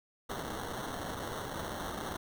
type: noise with sample-and-hold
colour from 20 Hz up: white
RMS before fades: -39 dBFS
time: 0.29-2.17 s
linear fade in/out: 10 ms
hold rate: 2450 Hz
effects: none